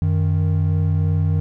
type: tone pair together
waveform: triangle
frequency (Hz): 92.5 / 155.26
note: F#2 / D#3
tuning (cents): 0 / -3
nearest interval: major sixth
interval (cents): 897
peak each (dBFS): -15 / -18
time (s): 0.02-1.4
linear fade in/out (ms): 0
effects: none